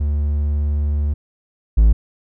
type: tone pair in turn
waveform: triangle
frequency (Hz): 73.42 / 54.31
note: D2 / A1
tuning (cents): 0 / -22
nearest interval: perfect fourth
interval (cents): 522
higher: first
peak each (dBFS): -14 / -6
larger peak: second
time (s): 0-1.14 / 1.77-1.93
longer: first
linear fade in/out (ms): 10
effects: none